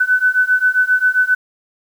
sine beating tone pair, 1500 / 1507.5 Hz, F#6 / F#6, +23 / +32 cents, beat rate 7.5 Hz, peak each -15 / -14 dBFS, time 0-1.35 s, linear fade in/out 10 ms, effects 7-bit

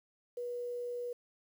sine tone with quantisation, 485.5 Hz, B4, 30 cents flat, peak -36 dBFS, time 0.37-1.13 s, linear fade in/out 5 ms, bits 10, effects none

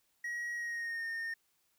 triangle tone with pitch glide, 1903 to 1829.7 Hz, A#6 to A#6, +35 to -33 cents, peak -34 dBFS, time 0.24-1.34 s, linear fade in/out 5 ms, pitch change -68 cents, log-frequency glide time 0.54-1.05 s, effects white hiss -75 dBFS RMS until 1.78 s

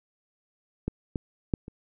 clicks, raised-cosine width 3 ms, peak -15 / -16 / -11 / -27 dBFS, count 4, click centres 0.88 / 1.158 / 1.538 / 1.681 s, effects none

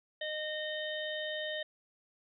harmonic tone, 614 Hz, D#5, 23 cents flat, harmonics 1 / 3 / 5 / 6, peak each -38 / -40 / -42 / -43 dBFS, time 0.21-1.63 s, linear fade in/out 5 ms, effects none

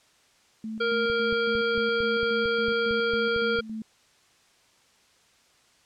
sine tone with tremolo, 220.1 Hz, A3, 1 cent sharp, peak -31 dBFS, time 0.64-3.82 s, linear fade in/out 2 ms, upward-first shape square, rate 3.6 Hz, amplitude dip 55%
harmonic tone, 466.2 Hz, A#4, in tune, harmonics 1 / 3 / 5 / 7 / 9 / 10, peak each -25 / -27 / -37 / -35 / -46 / -40 dBFS, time 0.8-3.61 s, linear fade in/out 10 ms
click train, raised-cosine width 5 ms, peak -27 dBFS, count 12, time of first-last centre 1.1-3.589 s, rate 4.42 Hz
effects white hiss -61 dBFS RMS until 5.85 s + low-pass 7000 Hz 12 dB/octave

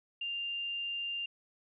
sine tone, 2794 Hz, F7, in tune, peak -34 dBFS, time 0.21-1.26 s, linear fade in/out 5 ms, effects none

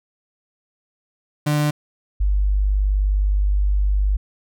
35% pulse / sine tone pair in turn, 148.8 / 49.66 Hz, D3 / G1, +23 / +23 cents, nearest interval octave + perfect fifth, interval 1900 cents, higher first, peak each -15 dBFS, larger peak neither, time 1.46-1.71 / 2.2-4.17 s, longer second, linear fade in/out 10 ms, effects none

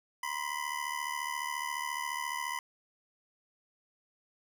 25% pulse ring-modulated tone, 1000 Hz, B5, 21 cents sharp, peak -27 dBFS, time 0.23-2.59 s, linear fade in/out 2 ms, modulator 37.2 Hz, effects none

